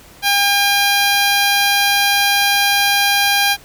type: tone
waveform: 10% pulse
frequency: 805 Hz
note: G5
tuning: 46 cents sharp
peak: -4 dBFS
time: 0.22-3.57 s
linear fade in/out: 50 ms
effects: pink hiss -43 dBFS RMS until 3.64 s